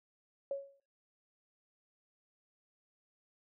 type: tone with exponential decay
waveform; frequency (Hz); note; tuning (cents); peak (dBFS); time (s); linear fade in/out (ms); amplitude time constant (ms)
sine; 554.4; C#5; 0; -31; 0.51-0.8; 2; 62
effects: noise-tail reverb RT60 0.4 s tail -22 dB re dry